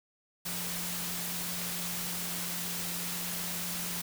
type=tone in noise; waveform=sine; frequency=175.4 Hz; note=F3; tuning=8 cents sharp; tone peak=-42 dBFS; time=0.45-4.02 s; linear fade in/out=10 ms; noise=white; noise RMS=-36 dBFS; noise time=0.45-4.02 s; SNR=-9 dB; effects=none